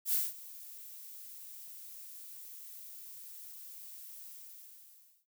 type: noise with ADSR envelope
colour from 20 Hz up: violet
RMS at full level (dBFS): -29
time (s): 0.05-5.26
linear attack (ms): 77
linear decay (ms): 200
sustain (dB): -20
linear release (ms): 1000
effects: noise-tail reverb RT60 0.2 s tail -21 dB re dry